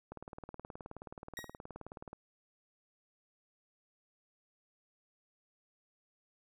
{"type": "click train", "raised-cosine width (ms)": 1, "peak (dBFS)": -31, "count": 39, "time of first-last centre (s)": [0.12, 2.131], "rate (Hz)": 18.9}
{"type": "tone with exponential decay", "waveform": "sawtooth", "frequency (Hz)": 1894, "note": "A#6", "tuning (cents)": 27, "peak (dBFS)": -36, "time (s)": [1.37, 1.57], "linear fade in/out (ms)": 1, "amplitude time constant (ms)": 42}
{"effects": []}